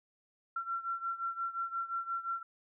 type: beating tone pair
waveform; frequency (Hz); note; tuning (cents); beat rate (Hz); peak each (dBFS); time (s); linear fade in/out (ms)
sine; 1358 / 1363.7; F6 / F6; -49 / -42; 5.7; -36 / -39; 0.56-2.43; 5
effects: none